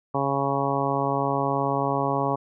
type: harmonic tone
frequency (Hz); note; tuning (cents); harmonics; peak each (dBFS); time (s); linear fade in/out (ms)
138.59; C#3; 0; 1 / 2 / 3 / 4 / 5 / 6 / 7 / 8; -30 / -30 / -30 / -30 / -30 / -30 / -30 / -30; 0.14-2.36; 10
effects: none